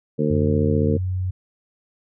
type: harmonic tone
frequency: 75.1 Hz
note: D2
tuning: 39 cents sharp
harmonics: 2 / 3 / 4 / 5 / 6 / 7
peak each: -23 / -23 / -26 / -30 / -23 / -30 dBFS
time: 0.18-0.98 s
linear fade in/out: 20 ms
type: tone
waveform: sine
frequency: 92.4 Hz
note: F#2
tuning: 2 cents flat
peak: -21 dBFS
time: 0.3-1.31 s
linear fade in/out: 10 ms
effects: none